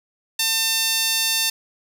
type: tone with high-pass filter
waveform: sawtooth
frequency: 900 Hz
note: A5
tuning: 39 cents sharp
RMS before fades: -21 dBFS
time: 0.39-1.5 s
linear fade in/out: 5 ms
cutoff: 3600 Hz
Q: 0.91
effects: none